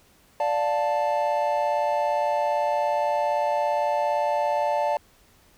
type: chord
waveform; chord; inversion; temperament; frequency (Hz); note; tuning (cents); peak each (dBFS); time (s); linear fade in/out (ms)
triangle; D minor; none; just; 587.3 / 704.8 / 881; D5 / F5 / A5; 0 / +16 / +2; -23 / -26 / -23; 0.4-4.97; 2
effects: pink hiss -58 dBFS RMS until 5.57 s